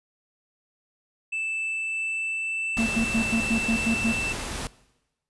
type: tone with pitch glide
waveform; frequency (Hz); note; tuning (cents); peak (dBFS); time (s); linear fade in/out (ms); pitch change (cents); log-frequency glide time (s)
triangle; 2640 to 2661; E7 to E7; +2 to +16; -25; 1.32-4.33; 10; +14; 1.62-3.17
type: noise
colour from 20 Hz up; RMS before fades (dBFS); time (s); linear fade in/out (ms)
pink; -32; 2.77-4.67; 0
type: tone bursts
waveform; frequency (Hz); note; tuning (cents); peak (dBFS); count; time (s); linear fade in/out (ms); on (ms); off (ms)
triangle; 226.8; A#3; -47; -19; 8; 2.78-4.128; 10; 88; 92
effects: noise-tail reverb RT60 1.0 s tail -20 dB re dry + resampled to 24000 Hz